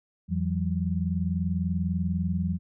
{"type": "tone cluster", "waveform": "sine", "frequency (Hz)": [85.9, 169.4, 189.6], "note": ["F2", "E3", "F#3"], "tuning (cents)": [-28, 48, 43], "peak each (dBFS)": -29, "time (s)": [0.28, 2.59], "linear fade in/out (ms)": 50, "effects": []}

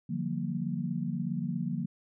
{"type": "chord", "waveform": "sine", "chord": "G minor seventh", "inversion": "second", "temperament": "equal with one note detuned", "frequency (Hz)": [146.83, 174.61, 191.63, 233.1], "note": ["D3", "F3", "G3", "Bb3"], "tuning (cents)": [0, 0, -39, 0], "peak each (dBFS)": [-36, -34, -38, -35], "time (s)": [0.09, 1.86], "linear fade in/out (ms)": 10, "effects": []}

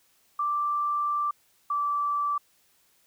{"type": "tone pair in turn", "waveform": "sine", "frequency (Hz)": [1174.7, 1162.5], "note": ["D6", "D6"], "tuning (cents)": [0, -18], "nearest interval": "unison", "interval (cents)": 18, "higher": "first", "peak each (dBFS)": -24, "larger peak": "neither", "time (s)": [[0.39, 1.31], [1.7, 2.38]], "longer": "first", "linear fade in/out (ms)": 5, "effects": ["white hiss -65 dBFS RMS until 3.06 s"]}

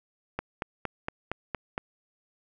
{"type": "click train", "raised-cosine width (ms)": 0.5, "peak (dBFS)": -15, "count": 7, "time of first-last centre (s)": [0.39, 1.779], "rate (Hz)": 4.32, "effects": []}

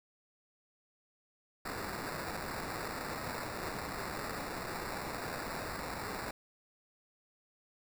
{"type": "noise with sample-and-hold", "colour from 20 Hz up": "white", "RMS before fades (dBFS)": -40, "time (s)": [1.65, 6.31], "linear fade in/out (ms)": 5, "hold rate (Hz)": 3150, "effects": []}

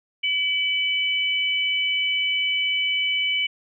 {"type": "tone pair together", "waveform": "sine", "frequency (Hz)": [2295, 2989], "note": ["D7", "F#7"], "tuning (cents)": [-40, 17], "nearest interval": "perfect fourth", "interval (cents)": 457, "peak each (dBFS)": -23, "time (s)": [0.23, 3.47], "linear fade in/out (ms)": 10, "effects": []}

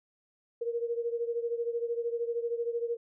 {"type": "beating tone pair", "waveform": "sine", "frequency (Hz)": [466.2, 479.2], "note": ["A#4", "A#4"], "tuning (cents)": [0, 48], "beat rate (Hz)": 13, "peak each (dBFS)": [-31, -35], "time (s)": [0.61, 2.97], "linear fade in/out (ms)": 10, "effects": []}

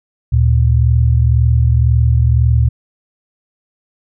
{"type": "tone pair together", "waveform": "sine", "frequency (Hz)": [74.6, 116.54], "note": ["D2", "A#2"], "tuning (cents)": [28, 0], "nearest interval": "minor sixth", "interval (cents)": 772, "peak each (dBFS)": -11, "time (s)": [0.32, 2.69], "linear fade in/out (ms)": 10, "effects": []}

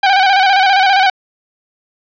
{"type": "tone with vibrato", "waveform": "sawtooth", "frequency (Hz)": 773, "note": "G5", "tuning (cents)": -24, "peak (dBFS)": -4, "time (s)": [0.03, 1.1], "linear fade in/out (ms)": 5, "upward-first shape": "square", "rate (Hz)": 15, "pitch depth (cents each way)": 54, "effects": ["resampled to 11025 Hz", "7-bit"]}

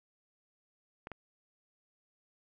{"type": "clicks", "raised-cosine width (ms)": 0.5, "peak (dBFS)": -27, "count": 2, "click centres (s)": [1.071, 1.117], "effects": []}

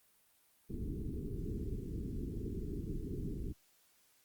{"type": "low-pass noise", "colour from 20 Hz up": "pink", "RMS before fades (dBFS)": -40, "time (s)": [0.69, 3.53], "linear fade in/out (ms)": 20, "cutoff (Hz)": 430, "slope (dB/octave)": 96, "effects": ["white hiss -70 dBFS RMS until 4.24 s", "Opus 32 kbps"]}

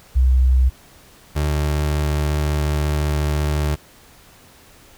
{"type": "tone pair in turn", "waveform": ["sine", "30% pulse"], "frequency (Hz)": [64, 74.53], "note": ["C2", "D2"], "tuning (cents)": [-38, 26], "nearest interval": "minor third", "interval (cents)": 264, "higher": "second", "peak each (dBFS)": [-11, -15], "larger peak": "first", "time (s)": [[0.15, 0.7], [1.35, 3.76]], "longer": "second", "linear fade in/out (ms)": 20, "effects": ["pink hiss -48 dBFS RMS until 4.97 s"]}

